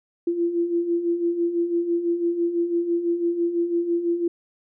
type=beating tone pair; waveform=sine; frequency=337.8 / 343.8 Hz; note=E4 / F4; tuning=+42 / -27 cents; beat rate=6 Hz; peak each=-28 / -21 dBFS; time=0.27-4.28 s; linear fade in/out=5 ms; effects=none